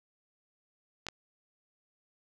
clicks, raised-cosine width 0.2 ms, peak -20 dBFS, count 2, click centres 1.067 / 1.086 s, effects none

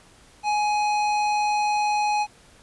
triangle tone with hard clipping, 837 Hz, G#5, 13 cents sharp, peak -22 dBFS, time 0.43-2.27 s, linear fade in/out 50 ms, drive 17 dB, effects pink hiss -53 dBFS RMS until 2.62 s + resampled to 24000 Hz

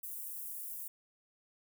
white high-pass noise, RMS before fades -43 dBFS, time 0.03-0.88 s, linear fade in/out 5 ms, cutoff 10000 Hz, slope 24 dB/octave, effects none

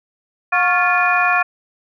sine tone cluster, 719 / 1104 / 1395 / 1743 / 2445 Hz, F#5 / C#6 / F6 / A6 / D#7, -50 / -7 / -2 / -17 / -31 cents, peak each -19 dBFS, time 0.52-1.43 s, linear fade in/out 10 ms, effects tanh soft clip ceiling -1 dBFS

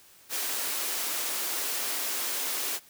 white high-pass noise, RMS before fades -31 dBFS, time 0.29-2.8 s, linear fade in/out 50 ms, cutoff 270 Hz, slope 24 dB/octave, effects white hiss -56 dBFS RMS until 2.89 s

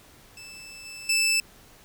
20% pulse tone with level steps, 2637 Hz, E7, in tune, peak -37 / -34 / -16 dBFS, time 0.37-1.4 s, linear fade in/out 2 ms, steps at 0.85 / 1.09 s, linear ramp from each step 5 ms, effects pink hiss -53 dBFS RMS until 1.84 s

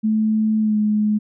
sine tone with pitch glide, 217.2 to 211.6 Hz, A3 to G#3, -22 to +33 cents, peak -15 dBFS, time 0.03-1.19 s, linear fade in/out 20 ms, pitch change -45 cents, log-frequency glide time 0.6-0.77 s, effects none

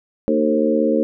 harmonic tone with a mistuned harmonic, 76.4 Hz, D#2, 31 cents flat, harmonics 3 / 4 / 5 / 6 / 7, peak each -20 / -20 / -25 / -21 / -20 dBFS, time 0.28-1.03 s, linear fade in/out 0 ms, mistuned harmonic 6, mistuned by -22 cents, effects none

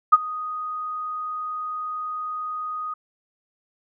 sine tone with ADSR envelope, 1244.5 Hz, D#6, in tune, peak -6 dBFS, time 0.12-2.94 s, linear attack 15 ms, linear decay 31 ms, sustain -21 dB, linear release 7 ms, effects none

